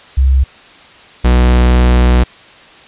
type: tone pair in turn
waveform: sine / 45% pulse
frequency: 66.3 / 61.37 Hz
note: C2 / B1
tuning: +23 / -10 cents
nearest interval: minor second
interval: 133 cents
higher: first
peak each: -6 dBFS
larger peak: neither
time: 0.17-0.44 / 1.24-2.24 s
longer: second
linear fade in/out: 10 ms
effects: white hiss -39 dBFS RMS until 2.87 s + resampled to 8000 Hz

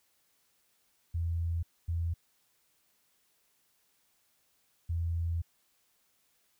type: tone bursts at uneven times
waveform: sine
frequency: 84 Hz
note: E2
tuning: 33 cents sharp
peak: -29 dBFS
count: 3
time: 1.14-1.63 / 1.88-2.14 / 4.89-5.42 s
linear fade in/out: 10 ms
effects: white hiss -72 dBFS RMS until 6.59 s

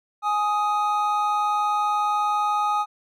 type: tone pair together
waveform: triangle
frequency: 834.5 / 1249 Hz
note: G#5 / D#6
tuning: +8 / +6 cents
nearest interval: perfect fifth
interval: 698 cents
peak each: -21 dBFS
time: 0.22-2.86 s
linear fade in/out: 50 ms
effects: none

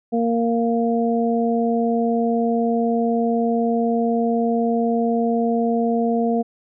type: harmonic tone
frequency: 232 Hz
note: A#3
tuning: 8 cents flat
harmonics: 1 / 2 / 3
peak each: -19 / -22 / -24 dBFS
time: 0.12-6.43 s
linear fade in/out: 20 ms
effects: none

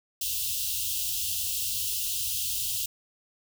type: band-stop noise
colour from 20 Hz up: white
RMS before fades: -30 dBFS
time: 0.21-2.86 s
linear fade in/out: 5 ms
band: 120 to 2700 Hz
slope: 96 dB/octave
effects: none

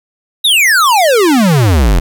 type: exponential sweep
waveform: square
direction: down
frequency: 3918 to 39.2 Hz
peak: -7 dBFS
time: 0.44-2 s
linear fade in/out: 10 ms
effects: none

